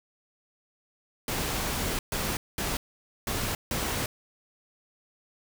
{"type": "noise bursts at uneven times", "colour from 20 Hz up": "pink", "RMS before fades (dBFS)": -30, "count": 5, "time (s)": [[1.28, 1.99], [2.12, 2.37], [2.58, 2.77], [3.27, 3.55], [3.71, 4.06]], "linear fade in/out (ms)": 2, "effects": []}